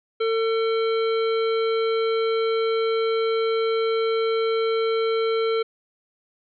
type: harmonic tone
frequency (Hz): 450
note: A4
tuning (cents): +39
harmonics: 1 / 3 / 5 / 7 / 9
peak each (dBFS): -20 / -30 / -34 / -37 / -39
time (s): 0.2-5.63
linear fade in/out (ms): 10
effects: none